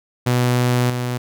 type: tone with level steps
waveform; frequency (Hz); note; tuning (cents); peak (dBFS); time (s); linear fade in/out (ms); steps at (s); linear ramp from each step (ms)
sawtooth; 123.47; B2; 0; -11 / -17; 0.26-1.18; 10; 0.9; 2
effects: none